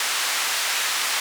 pink band-pass noise, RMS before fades -24 dBFS, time 0-1.2 s, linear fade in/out 2 ms, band 1300 to 9700 Hz, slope 12 dB/octave, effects none

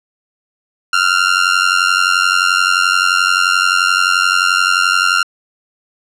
sawtooth tone with amplitude modulation, 1391 Hz, F6, 7 cents flat, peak -3 dBFS, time 0.93-5.23 s, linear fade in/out 5 ms, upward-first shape sine, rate 91.5 Hz, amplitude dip 85%, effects low-pass 7000 Hz 12 dB/octave

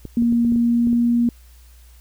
clicks, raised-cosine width 3 ms, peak -19 dBFS, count 8, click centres 0.053 / 0.223 / 0.325 / 0.449 / 0.522 / 0.56 / 0.872 / 0.93 s
sine tone with pitch glide, 235.5 to 237.3 Hz, A#3 to A#3, +18 to +31 cents, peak -14 dBFS, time 0.17-1.29 s, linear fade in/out 2 ms, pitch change +13 cents, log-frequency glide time 0.55-1.01 s
effects added 60 Hz sine -44 dBFS peak until 2 s + white hiss -55 dBFS RMS until 2 s

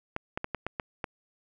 clicks, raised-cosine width 0.5 ms, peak -16 dBFS, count 7, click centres 0.164 / 0.375 / 0.444 / 0.547 / 0.666 / 0.798 / 1.042 s, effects none

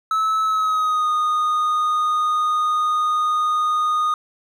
triangle tone with pitch glide, 1300 to 1233.4 Hz, E6 to D#6, -24 to -16 cents, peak -15 dBFS, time 0.11-4.14 s, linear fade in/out 2 ms, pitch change -92 cents, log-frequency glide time 0.43-1.09 s, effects none

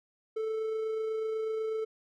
triangle tone with amplitude modulation, 440 Hz, A4, in tune, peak -27 dBFS, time 0.36-1.85 s, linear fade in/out 10 ms, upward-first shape sine, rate 28.1 Hz, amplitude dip 25%, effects none

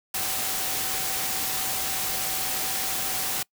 sine tone in noise, 763 Hz, G5, 47 cents flat, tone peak -39 dBFS, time 0.14-3.43 s, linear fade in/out 5 ms, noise white, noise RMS -28 dBFS, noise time 0.14-3.43 s, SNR -14 dB, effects noise-tail reverb RT60 0.1 s tail -25 dB re dry

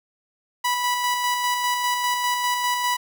sawtooth tone with tremolo, 983 Hz, B5, 8 cents flat, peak -16 dBFS, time 0.64-2.97 s, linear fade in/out 10 ms, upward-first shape square, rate 5 Hz, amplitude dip 30%, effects none

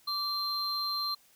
triangle tone pair together, 1164 / 4148 Hz, D6 / C8, -16 / -16 cents, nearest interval octave + minor seventh, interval 2200 cents, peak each -34 / -30 dBFS, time 0.07-1.15 s, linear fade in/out 10 ms, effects white hiss -63 dBFS RMS until 1.35 s

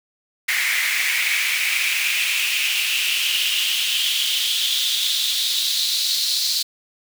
pink noise with high-pass filter sweep, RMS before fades -21 dBFS, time 0.48-6.63 s, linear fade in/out 10 ms, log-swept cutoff 2000 to 4300 Hz, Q 5.3, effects none

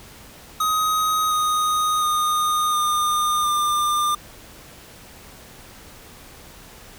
square tone with pitch steps, 1258 / 1242.8 / 1227.8 / 1213 / 1198.4 Hz, D#6 / D#6 / D#6 / D#6 / D6, +19 / -2 / -23 / -44 / +35 cents, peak -19 dBFS, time 0.6-4.15 s, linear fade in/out 5 ms, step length 710 ms, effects pink hiss -44 dBFS RMS until 6.98 s

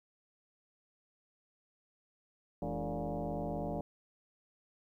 sine tone with frequency modulation, 210 Hz, G#3, 19 cents sharp, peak -34 dBFS, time 2.62-3.81 s, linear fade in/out 2 ms, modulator 124 Hz, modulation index 4.4, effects 12-bit

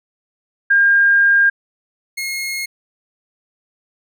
sine / sawtooth tone pair in turn, 1609 / 2156 Hz, G6 / C#7, +45 / -49 cents, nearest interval perfect fourth, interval 506 cents, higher second, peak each -9 / -18 dBFS, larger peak first, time 0.7-1.5 / 2.17-2.66 s, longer first, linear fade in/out 10 ms, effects none

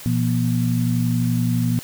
sine tone cluster, 119.1 / 170.8 / 240.1 Hz, A#2 / F3 / B3, +38 / -38 / -49 cents, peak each -20 / -23 / -22 dBFS, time 0.06-1.79 s, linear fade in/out 0 ms, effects white hiss -38 dBFS RMS until 1.83 s

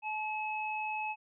sine tone pair together, 859.6 / 2576 Hz, A5 / E7, -41 / -41 cents, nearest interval octave + perfect fifth, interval 1900 cents, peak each -35 / -37 dBFS, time 0.02-1.16 s, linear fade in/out 50 ms, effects none

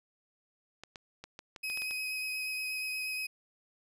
clicks, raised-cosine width 0.2 ms, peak -27 dBFS, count 9, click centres 0.836 / 0.958 / 1.24 / 1.391 / 1.562 / 1.7 / 1.774 / 1.82 / 1.91 s
35% pulse tone with vibrato, 2529 Hz, D#7, 28 cents sharp, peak -32 dBFS, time 1.63-3.27 s, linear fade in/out 10 ms, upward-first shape sine, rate 8.4 Hz, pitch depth 15 cents each way
effects none

